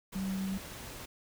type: tone in noise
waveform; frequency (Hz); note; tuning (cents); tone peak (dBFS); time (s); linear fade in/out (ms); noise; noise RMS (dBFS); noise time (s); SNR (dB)
sine; 191.8; G3; -37; -32; 0.15-0.58; 10; pink; -45; 0.12-1.06; +10
effects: none